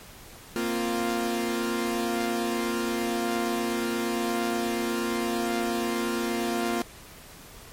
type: chord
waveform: sawtooth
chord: Bb suspended second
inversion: none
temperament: equal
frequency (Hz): 233.1 / 261.6 / 349.2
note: Bb3 / C4 / F4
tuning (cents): 0 / 0 / 0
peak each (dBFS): -25 / -30 / -25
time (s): 0.56-6.82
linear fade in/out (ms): 0
effects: pink hiss -47 dBFS RMS until 7.72 s + MP3 64 kbps

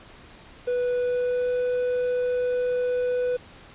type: tone with pitch glide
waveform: triangle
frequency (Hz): 492.4 to 495.8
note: B4 to B4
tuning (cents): -5 to +7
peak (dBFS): -20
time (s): 0.67-3.37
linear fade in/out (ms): 10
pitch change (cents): +12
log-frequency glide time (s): 1-1.5
effects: pink hiss -48 dBFS RMS until 3.74 s + resampled to 8000 Hz

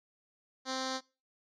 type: tone with low-pass filter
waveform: 10% pulse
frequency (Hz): 261.6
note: C4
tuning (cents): 0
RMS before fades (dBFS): -36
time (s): 0.65-1.01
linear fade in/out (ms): 50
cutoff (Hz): 5200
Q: 7.4
effects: noise-tail reverb RT60 0.3 s tail -22 dB re dry

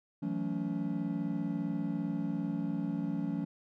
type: chord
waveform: triangle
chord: F# minor seventh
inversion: third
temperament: equal with one note detuned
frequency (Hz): 164.81 / 185 / 220 / 282.8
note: E3 / F#3 / A3 / C#4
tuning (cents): 0 / 0 / 0 / +35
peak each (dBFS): -36 / -35 / -36 / -34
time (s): 0.22-3.45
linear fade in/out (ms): 10
effects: none

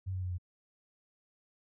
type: tone with pitch steps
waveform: sine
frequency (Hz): 94.4 / 92.67 / 90.97 / 89.31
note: F#2 / F#2 / F#2 / F2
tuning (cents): +35 / +3 / -29 / +39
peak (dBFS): -33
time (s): 0.06-0.384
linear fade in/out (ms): 20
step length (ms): 81
effects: none

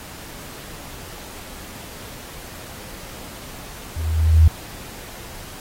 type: tone with level ramp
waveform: sine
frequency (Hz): 80.1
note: E2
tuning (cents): -49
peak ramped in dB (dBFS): -23 to -6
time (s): 3.96-4.48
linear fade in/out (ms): 5
effects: pink hiss -38 dBFS RMS until 5.6 s + AAC 48 kbps

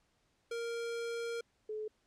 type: tone pair in turn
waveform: square / sine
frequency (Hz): 466.2 / 429.7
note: A#4 / A4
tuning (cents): 0 / -41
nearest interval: minor second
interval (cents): 141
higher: first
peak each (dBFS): -37 / -37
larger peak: neither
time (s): 0.51-1.41 / 1.69-1.88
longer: first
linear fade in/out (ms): 5
effects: pink hiss -75 dBFS RMS until 2.06 s + low-pass 8000 Hz 12 dB/octave

